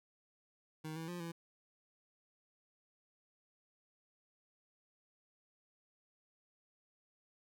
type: tone with pitch steps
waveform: 25% pulse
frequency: 156.7 / 162.7 / 176 / 167.7 Hz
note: D#3 / E3 / F3 / E3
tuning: +13 / -22 / +14 / +30 cents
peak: -38 dBFS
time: 0.84-1.32 s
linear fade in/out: 10 ms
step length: 120 ms
effects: none